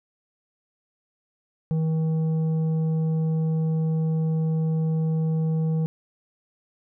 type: tone with tanh clipping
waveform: sine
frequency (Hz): 159.7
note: D#3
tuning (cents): +45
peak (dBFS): -22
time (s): 1.71-5.86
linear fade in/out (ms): 0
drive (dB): 7
effects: none